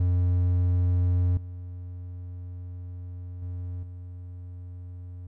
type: tone with level steps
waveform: triangle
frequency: 89.3 Hz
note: F2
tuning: 39 cents sharp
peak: -18 / -33 / -29 / -35 dBFS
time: 0-5.27 s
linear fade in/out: 5 ms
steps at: 1.37 / 3.42 / 3.83 s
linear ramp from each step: 2 ms
effects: none